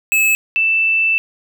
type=tone pair in turn; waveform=square / sine; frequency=2597 / 2652 Hz; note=E7 / E7; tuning=-26 / +10 cents; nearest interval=unison; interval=36 cents; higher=second; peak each=-12 dBFS; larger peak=neither; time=0.12-0.35 / 0.56-1.18 s; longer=second; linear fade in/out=0 ms; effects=none